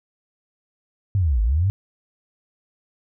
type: linear two-way sweep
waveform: sine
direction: down then up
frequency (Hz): 103.83 to 49.49 to 103.83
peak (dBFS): -16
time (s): 1.15-1.7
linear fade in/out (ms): 0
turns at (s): 1.42
effects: none